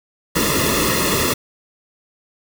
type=noise with comb filter; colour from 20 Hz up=pink; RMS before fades=-18 dBFS; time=0.35-1.34 s; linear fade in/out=10 ms; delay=1.3 ms; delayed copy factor=-0.95; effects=none